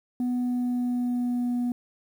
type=tone with pitch glide; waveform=sine; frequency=247.2 to 243.7 Hz; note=B3 to B3; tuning=+2 to -23 cents; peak=-21 dBFS; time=0.2-1.72 s; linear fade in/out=2 ms; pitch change=-25 cents; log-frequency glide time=0.35-1.57 s; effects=tanh soft clip ceiling -23 dBFS + 9-bit